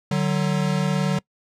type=tone pair together; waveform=square; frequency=149 / 187.73 Hz; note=D3 / F#3; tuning=+25 / +25 cents; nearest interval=major third; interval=400 cents; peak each=-23 / -23 dBFS; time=0.11-1.19 s; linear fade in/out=5 ms; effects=noise-tail reverb RT60 0.1 s tail -23 dB re dry + low-pass 8000 Hz 12 dB/octave